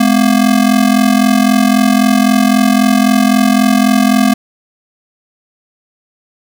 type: ring-modulated tone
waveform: square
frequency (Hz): 233.1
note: A#3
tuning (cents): 0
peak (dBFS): -5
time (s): 0-4.34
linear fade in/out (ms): 2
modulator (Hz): 21.9
effects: none